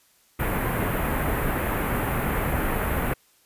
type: band-stop noise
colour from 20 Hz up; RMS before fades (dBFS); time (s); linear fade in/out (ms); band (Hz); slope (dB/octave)
pink; -25; 0.39-3.14; 10; 2200 to 13000; 24
effects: white hiss -61 dBFS RMS until 3.45 s + resampled to 32000 Hz